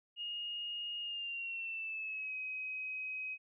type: tone with pitch glide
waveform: sine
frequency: 2856 to 2530 Hz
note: F7 to D#7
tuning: +38 to +28 cents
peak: -38 dBFS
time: 0.16-3.38 s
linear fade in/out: 50 ms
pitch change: -210 cents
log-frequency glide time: 1.01-2.35 s
effects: none